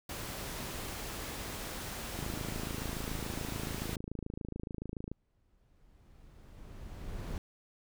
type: noise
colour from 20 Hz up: pink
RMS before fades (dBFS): -41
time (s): 0.09-3.96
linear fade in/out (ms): 5
type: click train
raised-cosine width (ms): 3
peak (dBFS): -26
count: 80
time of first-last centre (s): 2.19-5.116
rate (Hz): 27
type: noise with exponential growth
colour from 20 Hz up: brown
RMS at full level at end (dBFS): -36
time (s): 5.12-7.38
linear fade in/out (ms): 1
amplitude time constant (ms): 490
effects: none